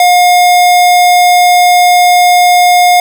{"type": "tone", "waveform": "square", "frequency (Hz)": 714, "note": "F5", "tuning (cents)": 38, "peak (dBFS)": -4, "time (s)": [0, 3], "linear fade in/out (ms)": 2, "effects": []}